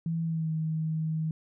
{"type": "tone with pitch glide", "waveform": "sine", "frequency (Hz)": [164.81, 158.46], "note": ["E3", "D#3"], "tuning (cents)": [0, 32], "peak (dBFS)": -27, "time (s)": [0.06, 1.31], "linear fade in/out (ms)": 2, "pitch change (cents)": -68, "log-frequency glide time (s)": [0.23, 0.51], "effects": []}